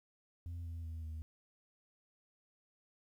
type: tone with pitch steps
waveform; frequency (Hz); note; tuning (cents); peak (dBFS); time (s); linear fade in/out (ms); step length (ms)
sine; 85.6 / 83.36 / 81.17 / 79.04; F2 / E2 / E2 / D#2; -34 / +20 / -26 / +28; -38; 0.46-1.22; 0; 190
effects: tanh soft clip ceiling -40 dBFS + 12-bit